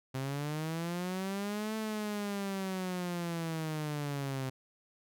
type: linear two-way sweep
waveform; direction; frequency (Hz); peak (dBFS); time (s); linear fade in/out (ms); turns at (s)
sawtooth; up then down; 130.1 to 220 to 130.1; -30; 0.14-4.5; 10; 1.76
effects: none